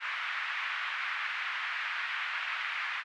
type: band-pass noise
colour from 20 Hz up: white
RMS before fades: -35 dBFS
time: 0-3.04 s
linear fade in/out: 50 ms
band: 1200 to 2400 Hz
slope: 24 dB/octave
effects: none